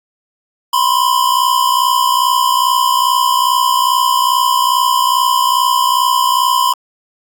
square tone pair together, 989 / 1051.4 Hz, B5 / C6, +2 / +8 cents, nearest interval minor second, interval 106 cents, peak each -14 dBFS, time 0.73-6.73 s, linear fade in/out 5 ms, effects Opus 48 kbps

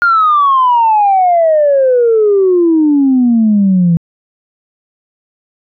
sine exponential sweep, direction down, 1424 to 164.81 Hz, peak -5 dBFS, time 0.02-3.97 s, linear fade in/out 0 ms, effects tanh soft clip ceiling -2 dBFS

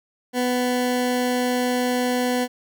20% pulse tone, 248.6 Hz, B3, 12 cents sharp, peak -15 dBFS, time 0.33-2.48 s, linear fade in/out 50 ms, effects none

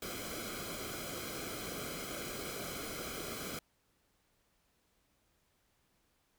pink noise with comb filter, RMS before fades -42 dBFS, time 0.02-3.59 s, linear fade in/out 2 ms, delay 1.1 ms, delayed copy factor -0.75, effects pink hiss -75 dBFS RMS until 6.38 s

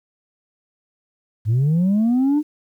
sine linear sweep, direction up, 101.4 to 307.1 Hz, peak -12 dBFS, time 1.45-2.43 s, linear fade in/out 50 ms, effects tanh soft clip ceiling -13 dBFS + 9-bit

